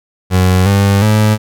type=tone with pitch steps; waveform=30% pulse; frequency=92.3 / 99.5 / 107.26 Hz; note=F#2 / G2 / A2; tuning=-4 / +26 / -44 cents; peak=-5 dBFS; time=0.3-1.38 s; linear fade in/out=50 ms; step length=360 ms; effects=none